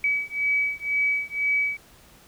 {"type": "beating tone pair", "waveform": "sine", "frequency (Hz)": [2280, 2282], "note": ["C#7", "C#7"], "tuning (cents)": [48, 50], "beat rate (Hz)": 2, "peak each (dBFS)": -25, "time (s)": [0.04, 1.77], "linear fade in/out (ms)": 2, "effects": ["pink hiss -53 dBFS RMS until 2.27 s"]}